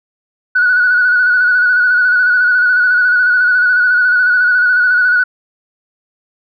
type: tone with vibrato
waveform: sine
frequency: 1472 Hz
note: F#6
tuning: 9 cents flat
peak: -7 dBFS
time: 0.55-5.24 s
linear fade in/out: 10 ms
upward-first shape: square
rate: 14 Hz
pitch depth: 31 cents each way
effects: tanh soft clip ceiling -3 dBFS